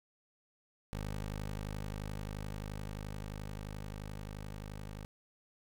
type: tone with level ramp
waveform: 15% pulse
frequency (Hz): 51.5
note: G#1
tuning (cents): -14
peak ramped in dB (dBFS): -31 to -37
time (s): 0.93-5.05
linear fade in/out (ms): 0
effects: none